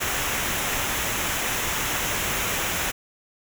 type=noise with comb filter; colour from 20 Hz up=pink; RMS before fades=-26 dBFS; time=0-2.92 s; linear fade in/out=20 ms; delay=0.22 ms; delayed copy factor=-0.55; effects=none

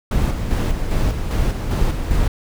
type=noise with tremolo; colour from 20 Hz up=brown; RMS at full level=-17 dBFS; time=0.11-2.28 s; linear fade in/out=5 ms; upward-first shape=square; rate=2.5 Hz; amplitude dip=45%; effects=none

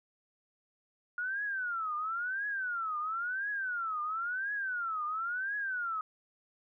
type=tone with vibrato; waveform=sine; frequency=1423 Hz; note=F6; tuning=32 cents sharp; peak=-32 dBFS; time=1.18-6.01 s; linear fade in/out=2 ms; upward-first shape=triangle; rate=0.97 Hz; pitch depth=300 cents each way; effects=none

